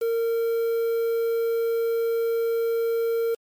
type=tone with quantisation; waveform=triangle; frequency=460 Hz; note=A#4; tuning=23 cents flat; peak=-19 dBFS; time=0.01-3.35 s; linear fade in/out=10 ms; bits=7; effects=MP3 96 kbps